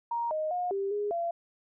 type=tone with pitch steps; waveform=sine; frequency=938 / 621 / 717 / 394 / 412.8 / 682 Hz; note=A#5 / D#5 / F5 / G4 / G#4 / F5; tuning=+11 / -3 / +45 / +9 / -10 / -41 cents; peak=-28 dBFS; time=0.11-1.31 s; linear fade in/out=5 ms; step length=200 ms; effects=none